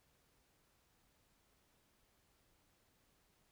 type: silence
effects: pink hiss -75 dBFS RMS until 3.51 s